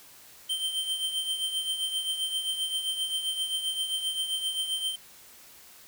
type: tone with tremolo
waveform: square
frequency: 3123 Hz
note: G7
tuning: 7 cents flat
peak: -26 dBFS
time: 0.49-4.96 s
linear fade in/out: 10 ms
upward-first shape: triangle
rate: 7.6 Hz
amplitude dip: 65%
effects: white hiss -52 dBFS RMS until 5.87 s